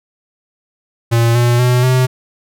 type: tone with pitch steps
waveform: square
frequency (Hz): 116.54 / 120.3 / 124.19 / 128.19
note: A#2 / B2 / B2 / C3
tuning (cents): 0 / -45 / +10 / -35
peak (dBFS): -10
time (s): 1.11-2.07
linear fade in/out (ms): 20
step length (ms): 240
effects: none